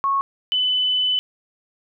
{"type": "tone pair in turn", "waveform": "sine", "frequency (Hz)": [1100, 3007], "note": ["C#6", "F#7"], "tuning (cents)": [-14, 27], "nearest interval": "octave + perfect fourth", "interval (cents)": 1741, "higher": "second", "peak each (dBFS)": -17, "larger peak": "neither", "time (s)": [[0.04, 0.21], [0.52, 1.19]], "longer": "second", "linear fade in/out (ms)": 0, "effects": []}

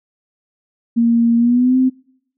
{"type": "tone with pitch glide", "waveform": "sine", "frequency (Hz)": [233.1, 258.6], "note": ["A#3", "C4"], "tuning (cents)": [0, -20], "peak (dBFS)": -10, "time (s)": [0.96, 1.9], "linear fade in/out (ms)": 20, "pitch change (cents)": 180, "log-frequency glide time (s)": [1.37, 1.77], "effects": ["noise-tail reverb RT60 0.7 s tail -24 dB re dry"]}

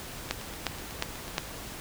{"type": "two click trains", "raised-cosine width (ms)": 0.2, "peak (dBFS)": [-24, -9], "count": [9, 4], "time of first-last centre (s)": [[0.29, 1.28], [0.31, 1.381]], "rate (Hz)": [8.08, 2.8], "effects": ["pink hiss -41 dBFS RMS until 1.8 s"]}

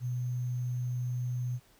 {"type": "tone with sample-and-hold", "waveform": "sine", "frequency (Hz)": 123.47, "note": "B2", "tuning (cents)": 0, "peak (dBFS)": -30, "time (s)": [0, 1.6], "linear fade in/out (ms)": 50, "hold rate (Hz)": 6300, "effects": ["pink hiss -63 dBFS RMS until 1.79 s"]}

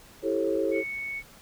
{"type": "chord", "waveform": "sine", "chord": "A dominant seventh", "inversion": "second", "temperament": "equal with one note detuned", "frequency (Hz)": [329.6, 392, 440, 541.4], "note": ["E4", "G4", "A4", "C#5"], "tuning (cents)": [0, 0, 0, -41], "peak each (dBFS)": -29, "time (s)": [0.22, 0.84], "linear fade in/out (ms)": 50}
{"type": "tone", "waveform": "sine", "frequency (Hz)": 2217, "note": "C#7", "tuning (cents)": 0, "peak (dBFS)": -31, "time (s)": [0.71, 1.23], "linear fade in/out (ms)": 50}
{"effects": ["tanh soft clip ceiling -13 dBFS", "pink hiss -52 dBFS RMS until 1.41 s"]}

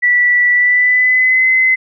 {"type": "tone with pitch glide", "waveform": "sine", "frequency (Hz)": [1959, 2045], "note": ["B6", "C7"], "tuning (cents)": [-15, -40], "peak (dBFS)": -8, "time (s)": [0.02, 1.76], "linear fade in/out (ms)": 20, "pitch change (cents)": 75, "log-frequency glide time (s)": [0.52, 1.48], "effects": []}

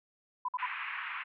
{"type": "tone bursts", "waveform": "sine", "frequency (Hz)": 1000, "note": "B5", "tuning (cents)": 21, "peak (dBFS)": -30, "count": 3, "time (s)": [0.45, 0.659], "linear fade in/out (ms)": 5, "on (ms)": 35, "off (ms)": 52}
{"type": "band-pass noise", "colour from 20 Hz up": "white", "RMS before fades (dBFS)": -39, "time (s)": [0.58, 1.24], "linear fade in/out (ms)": 20, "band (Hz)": [980, 2600], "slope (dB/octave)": 48}
{"effects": []}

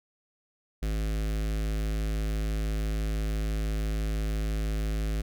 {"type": "tone with notch filter", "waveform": "square", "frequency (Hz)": 53, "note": "G#1", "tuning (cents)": 36, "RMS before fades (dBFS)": -29, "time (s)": [0.82, 5.22], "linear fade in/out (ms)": 10, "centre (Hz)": 930, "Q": 1.4, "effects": []}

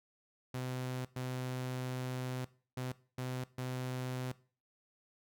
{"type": "tone bursts at uneven times", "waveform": "sawtooth", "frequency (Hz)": 127.5, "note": "C3", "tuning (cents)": -44, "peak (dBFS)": -33, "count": 5, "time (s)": [[0.54, 1.05], [1.16, 2.45], [2.77, 2.92], [3.18, 3.44], [3.58, 4.32]], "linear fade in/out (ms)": 5, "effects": ["noise-tail reverb RT60 0.4 s tail -19 dB re dry"]}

